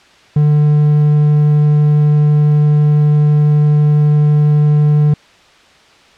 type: tone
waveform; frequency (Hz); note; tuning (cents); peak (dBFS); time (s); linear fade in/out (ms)
triangle; 149; D3; +25; -5; 0.36-5.14; 5
effects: white hiss -45 dBFS RMS until 6.17 s + low-pass 4000 Hz 12 dB/octave